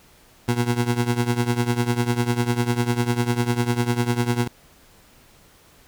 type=tone with tremolo; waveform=20% pulse; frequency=120 Hz; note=B2; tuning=49 cents flat; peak=-11 dBFS; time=0.48-4.48 s; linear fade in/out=5 ms; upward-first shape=triangle; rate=10 Hz; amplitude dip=85%; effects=pink hiss -53 dBFS RMS until 5.87 s